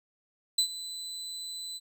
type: tone with ADSR envelope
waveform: 30% pulse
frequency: 4007 Hz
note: B7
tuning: 24 cents sharp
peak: -18 dBFS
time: 0.58-1.8 s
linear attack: 6 ms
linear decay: 86 ms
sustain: -16 dB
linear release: 37 ms
effects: none